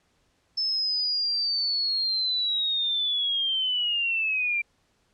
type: linear sweep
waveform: sine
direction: down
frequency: 5274 to 2349 Hz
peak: -23 dBFS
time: 0.57-4.62 s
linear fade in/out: 10 ms
effects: pink hiss -68 dBFS RMS until 5.13 s + low-pass 8000 Hz 12 dB/octave